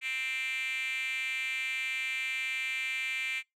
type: tone with high-pass filter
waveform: 5% pulse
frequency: 261.6 Hz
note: C4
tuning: in tune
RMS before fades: -34 dBFS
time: 0.01-3.43 s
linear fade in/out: 50 ms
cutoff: 2300 Hz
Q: 7.9
effects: noise-tail reverb RT60 0.2 s tail -25 dB re dry + low-pass 11000 Hz 12 dB/octave